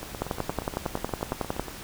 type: two click trains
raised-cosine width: 1 ms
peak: -12 / -21 dBFS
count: 16 / 15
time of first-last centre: 0.22-1.596 / 0.03-1.683 s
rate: 10.9 / 8.47 Hz
effects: pink hiss -41 dBFS RMS until 1.83 s